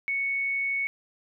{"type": "tone", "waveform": "sine", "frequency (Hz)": 2217, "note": "C#7", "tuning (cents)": 0, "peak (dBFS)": -25, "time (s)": [0.08, 0.87], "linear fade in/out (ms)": 0, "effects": []}